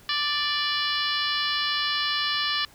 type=harmonic tone with a mistuned harmonic; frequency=587.3 Hz; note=D5; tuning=in tune; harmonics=2 / 3 / 4 / 5 / 6 / 7 / 8 / 9; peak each=-31 / -30 / -36 / -30 / -32 / -31 / -34 / -35 dBFS; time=0.09-2.65 s; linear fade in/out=2 ms; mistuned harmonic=6; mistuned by=-40 cents; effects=pink hiss -53 dBFS RMS until 2.74 s